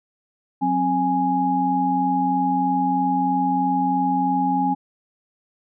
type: tone cluster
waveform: sine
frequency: 182.5 / 265.6 / 830 Hz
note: F#3 / C4 / G#5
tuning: -24 / +26 / -1 cents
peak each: -26 / -22 / -20 dBFS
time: 0.61-4.75 s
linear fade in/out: 20 ms
effects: none